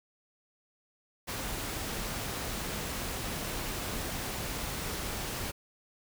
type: noise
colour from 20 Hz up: pink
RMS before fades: -36 dBFS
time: 1.27-5.52 s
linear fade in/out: 20 ms
effects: none